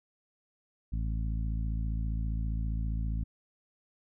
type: harmonic tone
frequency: 55 Hz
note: A1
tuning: in tune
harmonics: 1 / 2 / 3 / 4 / 5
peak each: -30 / -37 / -41 / -44 / -50 dBFS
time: 0.92-3.24 s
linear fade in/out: 10 ms
effects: none